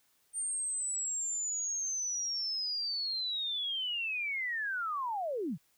sine linear sweep, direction down, 8870 to 123.47 Hz, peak -32 dBFS, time 0.33-5.58 s, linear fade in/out 50 ms, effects white hiss -71 dBFS RMS until 5.77 s

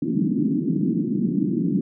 pink band-pass noise, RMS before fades -22 dBFS, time 0.02-1.81 s, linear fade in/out 2 ms, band 160 to 320 Hz, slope 48 dB/octave, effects none

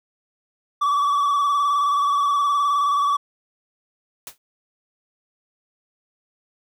triangle tone with vibrato, 1146 Hz, D6, 43 cents flat, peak -15 dBFS, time 0.81-3.17 s, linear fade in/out 10 ms, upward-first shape square, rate 19 Hz, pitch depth 33 cents each way
white noise with exponential decay, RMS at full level -31 dBFS, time 4.27-4.38 s, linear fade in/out 1 ms, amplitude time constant 22 ms
effects none

